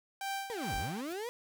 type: tone with tremolo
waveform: sawtooth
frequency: 784 Hz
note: G5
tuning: in tune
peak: -30 dBFS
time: 0.21-1.01 s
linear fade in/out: 2 ms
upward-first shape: sine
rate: 2.3 Hz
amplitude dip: 75%
type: linear two-way sweep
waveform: 35% pulse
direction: down then up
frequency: 497.3 to 34.65 to 497.3 Hz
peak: -35 dBFS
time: 0.5-1.29 s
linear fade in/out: 0 ms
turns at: 0.76 s
type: noise with exponential growth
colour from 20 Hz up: white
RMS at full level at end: -48 dBFS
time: 0.96-1.13 s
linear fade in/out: 5 ms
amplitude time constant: 35 ms
effects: none